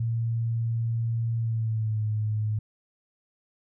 sine tone with pitch glide, 115.1 to 107.39 Hz, A#2 to A2, -22 to -42 cents, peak -24 dBFS, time 0-2.59 s, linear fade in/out 5 ms, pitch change -120 cents, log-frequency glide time 1.37-2.03 s, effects none

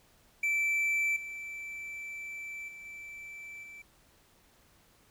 triangle tone with level steps, 2328 Hz, D7, 16 cents flat, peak -25 / -37 / -43 / -41 / -44 dBFS, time 0.43-3.82 s, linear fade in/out 5 ms, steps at 1.16 / 2.68 / 2.85 / 3.63 s, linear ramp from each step 5 ms, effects pink hiss -64 dBFS RMS until 5.1 s

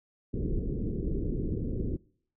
pink low-pass noise, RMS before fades -31 dBFS, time 0.33-1.97 s, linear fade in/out 10 ms, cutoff 440 Hz, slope 48 dB/octave, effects noise-tail reverb RT60 0.6 s tail -25 dB re dry

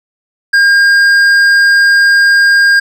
sine tone with hard clipping, 1612 Hz, G6, 48 cents sharp, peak -6 dBFS, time 0.53-2.8 s, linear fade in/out 10 ms, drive 7 dB, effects none

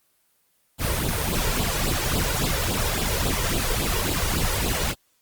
pink noise with flanger, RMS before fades -24 dBFS, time 0.78-4.95 s, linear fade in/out 50 ms, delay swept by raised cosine 0.24 to 2.14 ms, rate 3.6 Hz, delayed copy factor +0.8, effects white hiss -66 dBFS RMS until 5.21 s + Opus 24 kbps

